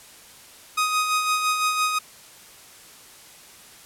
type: tone with tremolo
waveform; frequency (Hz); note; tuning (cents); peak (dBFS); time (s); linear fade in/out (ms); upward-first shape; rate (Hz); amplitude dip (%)
sawtooth; 1251; D#6; +9; -15; 0.77-1.99; 10; sine; 5.9; 45
effects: white hiss -47 dBFS RMS until 3.85 s + low-pass 12000 Hz 12 dB/octave